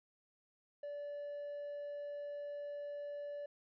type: tone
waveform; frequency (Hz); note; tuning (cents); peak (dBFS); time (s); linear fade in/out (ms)
triangle; 579; D5; -25; -39; 0.83-3.46; 5
effects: tanh soft clip ceiling -35 dBFS + resampled to 11025 Hz